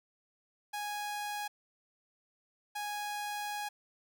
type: tone pair in turn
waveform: sawtooth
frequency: 829 / 829 Hz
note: G#5 / G#5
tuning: -3 / -3 cents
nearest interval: unison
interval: 0 cents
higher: neither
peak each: -32 / -32 dBFS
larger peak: neither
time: 0.73-1.48 / 2.75-3.69 s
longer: second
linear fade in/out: 10 ms
effects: none